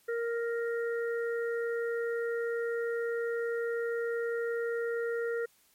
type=harmonic tone; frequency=466.2 Hz; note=A#4; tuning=in tune; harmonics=1 / 3 / 4; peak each=-30 / -40 / -42 dBFS; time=0.08-5.46 s; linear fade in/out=10 ms; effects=white hiss -66 dBFS RMS until 5.74 s + MP3 64 kbps